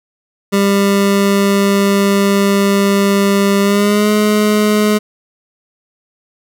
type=tone with pitch glide; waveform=25% pulse; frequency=199.1 to 210.9 Hz; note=G3 to G#3; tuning=+27 to +27 cents; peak=-6 dBFS; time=0.52-4.99 s; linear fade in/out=20 ms; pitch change=+100 cents; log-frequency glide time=3.61-4.1 s; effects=none